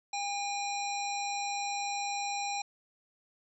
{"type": "harmonic tone with a mistuned harmonic", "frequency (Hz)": 808, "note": "G#5", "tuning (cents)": -48, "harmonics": [1, 3, 5, 7, 9], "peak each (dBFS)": [-34, -39, -41, -42, -44], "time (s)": [0.13, 2.62], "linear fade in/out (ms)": 5, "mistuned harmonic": 9, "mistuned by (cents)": 31, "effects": []}